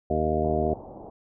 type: harmonic tone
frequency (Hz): 77.78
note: D#2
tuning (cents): 0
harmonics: 1 / 2 / 3 / 4 / 5 / 6 / 8 / 9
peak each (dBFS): -30 / -33 / -31 / -34 / -28 / -32 / -29 / -29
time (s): 0.1-0.74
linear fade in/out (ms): 5
type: low-pass noise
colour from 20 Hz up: white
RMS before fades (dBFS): -42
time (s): 0.44-1.1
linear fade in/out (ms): 5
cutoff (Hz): 850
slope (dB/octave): 48
effects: none